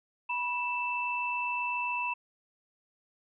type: tone pair together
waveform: sine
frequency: 974.4 / 2653 Hz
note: B5 / E7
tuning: -24 / +10 cents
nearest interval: octave + perfect fourth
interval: 1734 cents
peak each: -32 / -32 dBFS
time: 0.29-2.14 s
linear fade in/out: 10 ms
effects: none